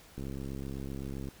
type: click train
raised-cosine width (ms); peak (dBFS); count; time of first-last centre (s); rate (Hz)
3; -27; 76; 0.18-1.286; 67.8
effects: pink hiss -56 dBFS RMS until 1.4 s